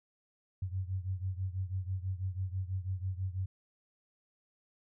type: beating tone pair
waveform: sine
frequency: 92 / 98.1 Hz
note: F#2 / G2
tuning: -9 / +2 cents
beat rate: 6.1 Hz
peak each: -35 / -38 dBFS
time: 0.62-3.46 s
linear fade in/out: 5 ms
effects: none